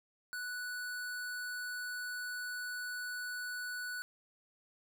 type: tone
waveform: square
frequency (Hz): 1480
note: F#6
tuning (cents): 0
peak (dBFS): -39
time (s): 0.33-4.02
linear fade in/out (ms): 0
effects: none